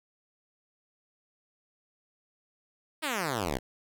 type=exponential sweep; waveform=5% pulse; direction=down; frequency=329.6 to 58.27 Hz; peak=-18 dBFS; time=3.02-3.59 s; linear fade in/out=20 ms; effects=none